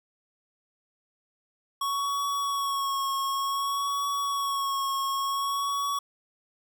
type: tone with vibrato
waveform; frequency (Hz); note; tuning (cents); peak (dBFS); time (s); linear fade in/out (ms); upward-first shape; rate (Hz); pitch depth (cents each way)
square; 1108.7; C#6; 0; -27; 1.81-5.99; 5; sine; 0.55; 28
effects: none